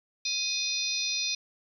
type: harmonic tone with a mistuned harmonic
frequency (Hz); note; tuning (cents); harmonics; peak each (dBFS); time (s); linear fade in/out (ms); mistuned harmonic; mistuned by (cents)
830.6; G#5; 0; 3 / 4 / 5 / 6 / 7; -34 / -34 / -34 / -34 / -34; 0.25-1.35; 5; 4; +140
effects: 10-bit